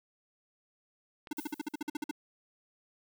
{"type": "click", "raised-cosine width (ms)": 0.3, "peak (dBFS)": -30, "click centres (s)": 1.272}
{"type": "tone bursts", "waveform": "square", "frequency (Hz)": 299.3, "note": "D4", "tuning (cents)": 33, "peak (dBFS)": -33, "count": 12, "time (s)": [1.31, 2.112], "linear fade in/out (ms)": 5, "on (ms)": 21, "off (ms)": 50}
{"type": "noise with exponential decay", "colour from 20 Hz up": "violet", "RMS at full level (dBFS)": -43, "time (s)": [1.37, 1.83], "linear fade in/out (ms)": 1, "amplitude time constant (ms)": 98}
{"effects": []}